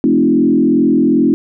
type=tone with frequency modulation; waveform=sine; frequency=277.2 Hz; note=C#4; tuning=in tune; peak=-8 dBFS; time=0.04-1.34 s; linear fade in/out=0 ms; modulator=42.5 Hz; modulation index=1.5; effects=none